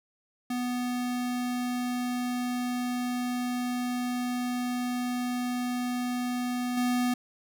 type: tone with level steps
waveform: square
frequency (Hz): 246.9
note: B3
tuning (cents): 0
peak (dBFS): -29 / -25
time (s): 0.5-7.14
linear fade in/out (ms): 5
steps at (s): 6.77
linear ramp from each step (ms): 5
effects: none